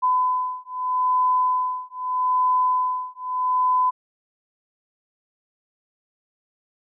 sine beating tone pair, 1008 / 1008.8 Hz, B5 / B5, +35 / +36 cents, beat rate 0.8 Hz, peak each -22 dBFS, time 0.02-3.91 s, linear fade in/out 20 ms, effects none

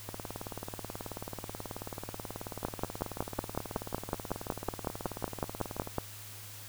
two click trains, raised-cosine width 1 ms, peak -16 / -24 dBFS, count 19 / 108, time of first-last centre 2.65-5.983 / 0.09-5.874 s, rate 5.4 / 18.5 Hz, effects added 103 Hz sine -50 dBFS peak until 6.68 s + white hiss -48 dBFS RMS until 6.68 s

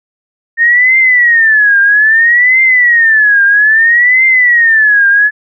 sine tone with vibrato, 1829 Hz, A#6, 33 cents flat, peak -4 dBFS, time 0.57-5.31 s, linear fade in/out 50 ms, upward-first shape triangle, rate 0.61 Hz, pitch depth 240 cents each way, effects none

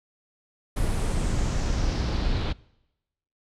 brown noise with low-pass filter sweep, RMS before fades -25 dBFS, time 0.76-2.53 s, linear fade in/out 10 ms, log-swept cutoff 11000 to 3700 Hz, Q 2.8, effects noise-tail reverb RT60 0.9 s tail -23 dB re dry

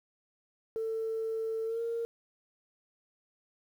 sine tone with pitch glide, 446.6 to 463.2 Hz, A4 to A#4, +26 to -11 cents, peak -30 dBFS, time 0.76-2.05 s, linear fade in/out 0 ms, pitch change +63 cents, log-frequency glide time 1.65-1.81 s, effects tanh soft clip ceiling -26 dBFS + 10-bit

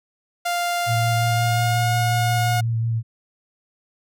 sawtooth tone with pitch glide, 698.5 to 720.2 Hz, F5 to F#5, 0 to -47 cents, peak -17 dBFS, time 0.45-2.61 s, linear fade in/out 10 ms, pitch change +53 cents, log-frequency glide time 1.06-1.91 s
sine tone with vibrato, 114.5 Hz, A#2, 31 cents flat, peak -19 dBFS, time 0.86-3.03 s, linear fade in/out 50 ms, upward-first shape square, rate 5.6 Hz, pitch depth 15 cents each way
effects none

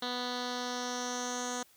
10% pulse tone with low-pass filter sweep, 246.9 Hz, B3, in tune, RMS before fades -36 dBFS, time 0.02-1.63 s, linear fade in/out 5 ms, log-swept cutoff 4100 to 7000 Hz, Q 4.5, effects white hiss -63 dBFS RMS until 1.76 s

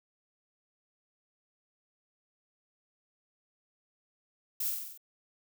violet noise with echo, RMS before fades -33 dBFS, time 4.6-4.7 s, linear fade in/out 5 ms, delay 46 ms, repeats 6, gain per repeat -3 dB, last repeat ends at 4.976 s, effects none

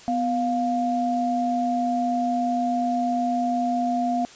sine tone pair together, 248.5 / 703 Hz, B3 / F5, +11 / +11 cents, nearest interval octave + tritone, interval 1800 cents, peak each -24 / -23 dBFS, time 0.08-4.25 s, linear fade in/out 0 ms, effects white hiss -46 dBFS RMS until 4.35 s + resampled to 16000 Hz

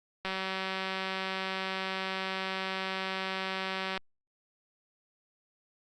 click train, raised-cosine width 0.3 ms, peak -18 dBFS, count 709, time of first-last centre 0.25-3.976 s, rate 190 Hz, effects Opus 48 kbps

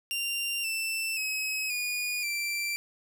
sawtooth tone with pitch steps, 2780 / 2665 / 2555 / 2450 / 2349 Hz, F7 / E7 / D#7 / D#7 / D7, -9 / +18 / +45 / -27 / 0 cents, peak -26 dBFS, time 0.11-2.76 s, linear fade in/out 0 ms, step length 530 ms, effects none

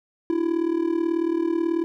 triangle tone with amplitude modulation, 333.8 Hz, E4, 22 cents sharp, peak -15 dBFS, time 0.3-1.84 s, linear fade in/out 0 ms, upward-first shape sine, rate 38.3 Hz, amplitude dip 80%, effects none

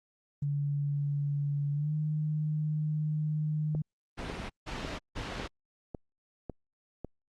sine tone with pitch glide, 143.4 to 152.81 Hz, D3 to D#3, -41 to -31 cents, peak -28 dBFS, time 0.42-3.82 s, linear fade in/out 5 ms, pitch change +110 cents, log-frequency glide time 1.72-1.93 s
click train, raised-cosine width 2 ms, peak -24 dBFS, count 7, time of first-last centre 3.75-7.047 s, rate 1.82 Hz
pink noise bursts, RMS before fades -37 dBFS, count 3, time 4.17-5.48 s, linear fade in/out 20 ms, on 330 ms, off 160 ms
effects low-pass 4000 Hz 12 dB/octave + Opus 32 kbps

